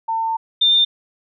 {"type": "tone pair in turn", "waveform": "sine", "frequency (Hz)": [901, 3604], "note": ["A5", "A7"], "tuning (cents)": [41, 41], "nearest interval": "2 octaves", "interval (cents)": 2400, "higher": "second", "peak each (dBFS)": [-18, -11], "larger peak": "second", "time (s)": [[0.08, 0.37], [0.61, 0.85]], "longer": "first", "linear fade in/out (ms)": 10, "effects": []}